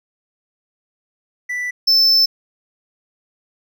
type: tone pair in turn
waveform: triangle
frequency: 1975.5 / 5284 Hz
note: B6 / E8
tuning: 0 / +3 cents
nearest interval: octave + perfect fourth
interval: 1703 cents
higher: second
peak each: -19 / -9 dBFS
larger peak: second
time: 1.49-1.71 / 1.87-2.26 s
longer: second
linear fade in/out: 10 ms
effects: none